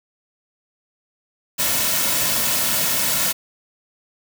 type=noise with comb filter; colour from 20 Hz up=white; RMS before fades=-20 dBFS; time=1.58-3.33 s; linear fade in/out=20 ms; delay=2.5 ms; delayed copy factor=-0.55; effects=none